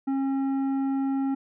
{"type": "tone with tanh clipping", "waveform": "sine", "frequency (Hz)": 271.1, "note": "C#4", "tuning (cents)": -38, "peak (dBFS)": -25, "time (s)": [0.07, 1.35], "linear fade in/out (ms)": 10, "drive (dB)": 9, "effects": []}